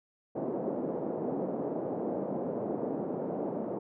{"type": "band-pass noise", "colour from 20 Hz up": "white", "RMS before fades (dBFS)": -34, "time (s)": [0.35, 3.79], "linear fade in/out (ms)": 10, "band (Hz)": [170, 590], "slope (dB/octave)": 24, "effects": []}